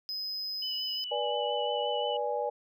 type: tone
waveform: triangle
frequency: 5050 Hz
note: D#8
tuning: 25 cents sharp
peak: -32 dBFS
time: 0.09-1.04 s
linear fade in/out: 0 ms
type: tone with vibrato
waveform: sine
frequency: 2975 Hz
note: F#7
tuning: 9 cents sharp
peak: -35 dBFS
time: 0.62-2.17 s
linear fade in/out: 5 ms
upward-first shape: triangle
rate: 5.7 Hz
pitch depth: 22 cents each way
type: chord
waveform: sine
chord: G# diminished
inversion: first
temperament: equal with one note detuned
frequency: 484.3 / 587.3 / 830.6 Hz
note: B4 / D5 / G#5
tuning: -34 / 0 / 0 cents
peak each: -33 dBFS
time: 1.11-2.5 s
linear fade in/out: 10 ms
effects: none